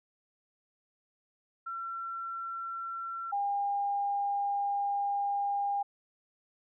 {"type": "tone pair in turn", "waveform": "sine", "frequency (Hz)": [1355, 805.7], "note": ["E6", "G5"], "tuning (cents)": [47, 47], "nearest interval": "major sixth", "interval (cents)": 900, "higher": "first", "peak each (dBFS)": [-35, -28], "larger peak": "second", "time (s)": [[1.66, 3.32], [3.32, 5.83]], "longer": "second", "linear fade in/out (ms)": 10, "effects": []}